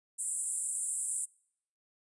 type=band-pass noise; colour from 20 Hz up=white; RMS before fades=-35 dBFS; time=0.18-1.26 s; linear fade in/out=20 ms; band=7700 to 10000 Hz; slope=96 dB/octave; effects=noise-tail reverb RT60 0.7 s tail -26 dB re dry + resampled to 24000 Hz